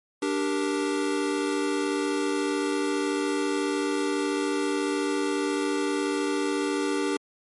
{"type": "chord", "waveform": "square", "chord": "G minor", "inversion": "second", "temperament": "equal", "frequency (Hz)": [293.7, 392, 466.2], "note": ["D4", "G4", "Bb4"], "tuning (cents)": [0, 0, 0], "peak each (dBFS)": [-28, -29, -33], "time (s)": [0.22, 7.17], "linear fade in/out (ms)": 5, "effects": ["MP3 48 kbps"]}